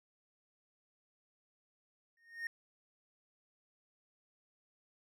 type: tone with exponential growth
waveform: triangle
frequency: 1847 Hz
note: A#6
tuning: 16 cents flat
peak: -32 dBFS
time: 2.17-2.47 s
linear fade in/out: 2 ms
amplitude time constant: 64 ms
effects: none